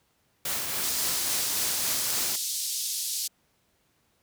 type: noise with tremolo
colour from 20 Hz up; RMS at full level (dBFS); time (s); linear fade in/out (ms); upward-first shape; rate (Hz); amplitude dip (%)
white; -29; 0.45-2.36; 5; triangle; 3.6; 35
type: band-pass noise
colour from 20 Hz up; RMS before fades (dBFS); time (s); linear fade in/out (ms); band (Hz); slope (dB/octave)
pink; -31; 0.83-3.28; 10; 4200 to 14000; 24
effects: pink hiss -69 dBFS RMS until 4.22 s + high-pass 60 Hz 12 dB/octave